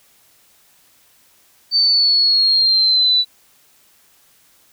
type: linear sweep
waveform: sine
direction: down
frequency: 4581 to 3947 Hz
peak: -11 dBFS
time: 1.71-3.25 s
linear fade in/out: 50 ms
effects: white hiss -54 dBFS RMS until 4.72 s